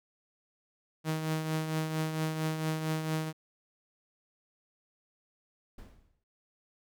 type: tone with tremolo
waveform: sawtooth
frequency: 157.7 Hz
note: D#3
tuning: 24 cents sharp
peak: -24 dBFS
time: 1.04-3.33 s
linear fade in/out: 50 ms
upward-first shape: triangle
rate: 4.4 Hz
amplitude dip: 55%
type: noise with exponential decay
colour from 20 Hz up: brown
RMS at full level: -43 dBFS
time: 5.78-6.24 s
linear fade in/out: 5 ms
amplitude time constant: 100 ms
effects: none